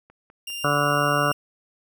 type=click train; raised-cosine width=0.5 ms; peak=-35 dBFS; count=5; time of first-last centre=0.1-0.903 s; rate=4.98 Hz
type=tone; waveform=sawtooth; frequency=2794 Hz; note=F7; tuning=in tune; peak=-27 dBFS; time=0.47-1.33 s; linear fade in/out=5 ms
type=harmonic tone; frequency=145.2 Hz; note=D3; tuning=19 cents flat; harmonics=1 / 2 / 3 / 4 / 5 / 7 / 8 / 9 / 10; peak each=-27 / -30 / -31 / -26 / -31 / -31 / -26 / -26 / -26 dBFS; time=0.64-1.32 s; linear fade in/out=5 ms
effects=none